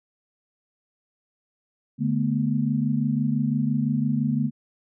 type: tone cluster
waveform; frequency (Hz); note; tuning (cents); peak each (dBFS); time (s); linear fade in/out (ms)
sine; 145.7 / 217.2 / 243.1; D3 / A3 / B3; -13 / -22 / -27; -25; 1.98-4.51; 50
effects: none